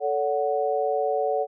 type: chord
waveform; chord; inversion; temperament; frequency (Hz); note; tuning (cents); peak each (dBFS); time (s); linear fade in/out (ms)
sine; F# minor; first; equal with one note detuned; 440 / 569 / 740; A4 / C#5 / F#5; 0 / +45 / 0; -26; 0-1.47; 50
effects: none